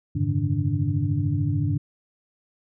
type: tone cluster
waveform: sine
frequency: 91.7 / 105 / 139 / 152.6 / 290.9 Hz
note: F#2 / G#2 / C#3 / D#3 / D4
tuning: -15 / +19 / +5 / -33 / -16 cents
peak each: -29 / -25 / -26 / -28 / -30 dBFS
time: 0.15-1.78 s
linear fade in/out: 10 ms
effects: none